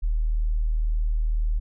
sine tone, 39 Hz, D#1, 5 cents sharp, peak -20 dBFS, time 0.02-1.6 s, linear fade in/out 20 ms, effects none

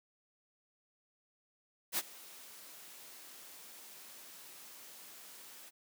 white noise with ADSR envelope, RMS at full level -32 dBFS, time 1.92-5.71 s, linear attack 58 ms, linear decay 38 ms, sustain -21 dB, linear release 33 ms, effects high-pass 200 Hz 12 dB/octave

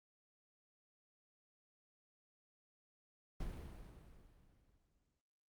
brown noise with exponential decay, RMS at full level -44 dBFS, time 3.4-5.2 s, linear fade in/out 5 ms, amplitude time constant 390 ms, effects Opus 48 kbps

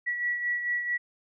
sine beating tone pair, 1937 / 1941.5 Hz, B6 / B6, -34 / -30 cents, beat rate 4.5 Hz, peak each -27 / -36 dBFS, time 0.06-0.98 s, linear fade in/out 20 ms, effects none

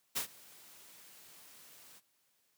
white noise with ADSR envelope, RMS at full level -33 dBFS, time 0.15-2.01 s, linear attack 21 ms, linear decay 97 ms, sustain -24 dB, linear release 37 ms, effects white hiss -75 dBFS RMS until 2.57 s + high-pass 100 Hz 12 dB/octave

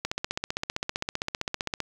click train, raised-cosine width 0.2 ms, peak -11 dBFS, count 28, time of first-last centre 0.05-1.803 s, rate 15.4 Hz, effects 7-bit

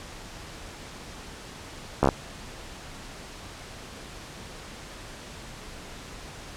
slowing click train, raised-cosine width 1 ms, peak -5 dBFS, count 5, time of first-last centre 2.03-2.089 s, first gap 14 ms, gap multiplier 1.03, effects pink hiss -42 dBFS RMS until 6.56 s + low-pass 8000 Hz 12 dB/octave

